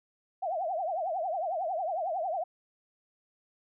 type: tone with vibrato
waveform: sine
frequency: 698.5 Hz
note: F5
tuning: in tune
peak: -29 dBFS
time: 0.42-2.44 s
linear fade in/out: 10 ms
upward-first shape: triangle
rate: 11 Hz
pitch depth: 240 cents each way
effects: none